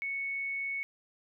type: tone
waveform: sine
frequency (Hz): 2214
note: C#7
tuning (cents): -3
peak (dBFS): -32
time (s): 0.02-0.83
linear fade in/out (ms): 0
effects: none